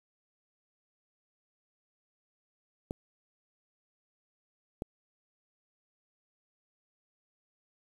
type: clicks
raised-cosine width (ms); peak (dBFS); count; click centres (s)
2; -21; 2; 2.909 / 4.821
effects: 8-bit